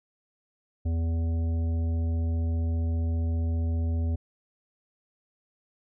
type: harmonic tone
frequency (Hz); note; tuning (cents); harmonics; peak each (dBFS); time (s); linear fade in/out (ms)
82.5; E2; +2; 1 / 3 / 5 / 7 / 9; -24 / -36 / -46 / -47 / -53; 0.85-4.16; 10
effects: none